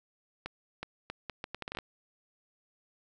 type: accelerating click train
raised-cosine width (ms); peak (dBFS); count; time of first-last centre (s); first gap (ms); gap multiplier
0.3; -21; 12; 0.46-1.787; 370; 0.73
effects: none